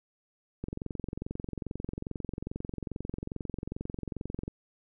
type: click train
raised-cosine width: 3 ms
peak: -22 dBFS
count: 87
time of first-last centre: 0.64-4.479 s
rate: 22.4 Hz
effects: none